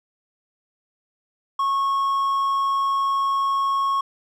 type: tone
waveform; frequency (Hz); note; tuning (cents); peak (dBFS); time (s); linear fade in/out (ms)
triangle; 1097; C#6; -18; -17; 1.59-4.01; 5
effects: none